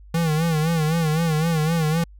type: tone with vibrato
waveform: square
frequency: 160.4 Hz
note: E3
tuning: 47 cents flat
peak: -19 dBFS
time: 0.14-2.04 s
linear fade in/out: 5 ms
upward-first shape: sine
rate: 3.9 Hz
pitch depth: 91 cents each way
effects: added 50 Hz sine -42 dBFS peak until 2.19 s